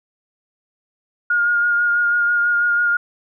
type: tone with vibrato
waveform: sine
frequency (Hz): 1423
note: F6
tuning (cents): +32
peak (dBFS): -14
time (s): 1.3-2.97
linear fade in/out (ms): 5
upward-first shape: sine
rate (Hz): 6.1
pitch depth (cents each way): 18
effects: none